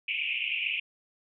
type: band-pass noise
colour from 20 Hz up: pink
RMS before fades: -31 dBFS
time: 0.08-0.8 s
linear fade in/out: 5 ms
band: 2300 to 2900 Hz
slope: 96 dB/octave
effects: none